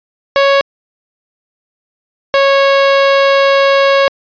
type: tone pair in turn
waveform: sawtooth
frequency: 554.4 / 551.2 Hz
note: C#5 / C#5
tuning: 0 / -10 cents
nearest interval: unison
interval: 10 cents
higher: first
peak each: -3 dBFS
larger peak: neither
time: 0.36-0.61 / 2.34-4.08 s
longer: second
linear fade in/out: 0 ms
effects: resampled to 11025 Hz